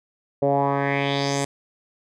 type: tone with low-pass filter sweep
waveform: 10% pulse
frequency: 139.9 Hz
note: C#3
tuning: 16 cents sharp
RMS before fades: -22 dBFS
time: 0.42-1.45 s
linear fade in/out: 5 ms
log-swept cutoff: 530 to 8500 Hz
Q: 3.3
effects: none